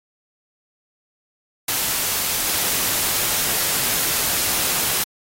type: noise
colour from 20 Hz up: white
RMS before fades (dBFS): -21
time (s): 1.68-5.04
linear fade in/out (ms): 5
effects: AAC 48 kbps